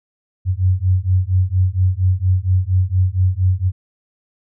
sine beating tone pair, 90.6 / 94.9 Hz, F#2 / F#2, -36 / +44 cents, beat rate 4.3 Hz, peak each -16 dBFS, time 0.45-3.72 s, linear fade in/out 50 ms, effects none

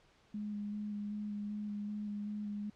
sine tone with vibrato, 207.7 Hz, G#3, in tune, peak -37 dBFS, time 0.34-2.7 s, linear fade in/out 5 ms, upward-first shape square, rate 2.6 Hz, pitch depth 13 cents each way, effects pink hiss -67 dBFS RMS until 2.75 s + low-pass 5000 Hz 12 dB/octave

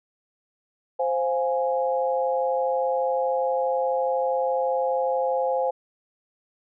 sine chord, F minor, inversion second, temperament equal, 523.3 / 698.5 / 830.6 Hz, C5 / F5 / Ab5, 0 / 0 / 0 cents, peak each -23 / -29 / -27 dBFS, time 0.99-5.71 s, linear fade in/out 10 ms, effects none

